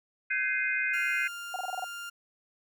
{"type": "chord", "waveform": "sine", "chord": "Ab major seventh", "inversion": "third", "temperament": "equal with one note detuned", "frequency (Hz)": [1533.9, 1661.2, 2093, 2489], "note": ["G6", "Ab6", "C7", "Eb7"], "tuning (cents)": [-38, 0, 0, 0], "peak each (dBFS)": [-31, -36, -31, -32], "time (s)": [0.3, 1.28], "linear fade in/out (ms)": 10}
{"type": "tone", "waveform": "30% pulse", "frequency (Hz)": 1400, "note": "F6", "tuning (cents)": 4, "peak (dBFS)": -35, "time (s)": [0.93, 2.1], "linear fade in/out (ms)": 10}
{"type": "tone bursts", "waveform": "sine", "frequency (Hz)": 741, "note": "F#5", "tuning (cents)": 2, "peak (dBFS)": -30, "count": 7, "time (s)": [1.54, 1.843], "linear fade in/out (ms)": 2, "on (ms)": 21, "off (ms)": 26}
{"effects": []}